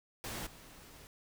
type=noise with level steps; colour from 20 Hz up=pink; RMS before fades=-41 / -55 dBFS; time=0.24-1.07 s; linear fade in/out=0 ms; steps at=0.46 s; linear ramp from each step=10 ms; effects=none